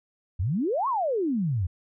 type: exponential two-way sweep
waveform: sine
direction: up then down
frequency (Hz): 77.78 to 1134 to 81.6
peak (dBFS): -23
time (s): 0.39-1.67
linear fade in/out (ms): 10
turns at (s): 0.88
effects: none